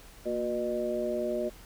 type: harmonic tone with a mistuned harmonic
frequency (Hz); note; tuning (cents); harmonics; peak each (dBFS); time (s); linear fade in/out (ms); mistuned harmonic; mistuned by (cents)
121.5; B2; -28; 2 / 3 / 4 / 5; -36 / -33 / -38 / -31; 0.25-1.5; 20; 2; -75
effects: added 41 Hz sine -53 dBFS peak until 1.65 s + pink hiss -53 dBFS RMS until 1.65 s